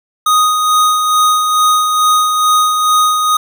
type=tone with tremolo; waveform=square; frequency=1244.5 Hz; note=D#6; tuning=in tune; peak=-8 dBFS; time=0.26-3.37 s; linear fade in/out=5 ms; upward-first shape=sine; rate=2.3 Hz; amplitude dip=40%; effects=none